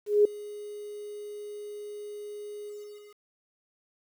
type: tone with ADSR envelope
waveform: sine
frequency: 415.3 Hz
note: G#4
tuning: in tune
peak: -15 dBFS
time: 0.06-3.2 s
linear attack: 190 ms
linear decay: 4 ms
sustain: -22 dB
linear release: 520 ms
effects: 9-bit